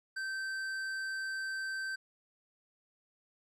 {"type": "tone with tanh clipping", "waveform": "triangle", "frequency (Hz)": 1553, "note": "G6", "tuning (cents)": -17, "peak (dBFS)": -37, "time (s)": [0.16, 1.96], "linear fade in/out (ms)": 10, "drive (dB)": 15, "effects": []}